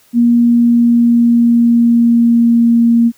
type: tone with pitch glide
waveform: sine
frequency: 237.2 to 233.4 Hz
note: A#3 to A#3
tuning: +30 to +2 cents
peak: -6 dBFS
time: 0.13-3.12 s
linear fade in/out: 50 ms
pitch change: -28 cents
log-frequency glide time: 0.39-2.8 s
effects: white hiss -50 dBFS RMS until 3.17 s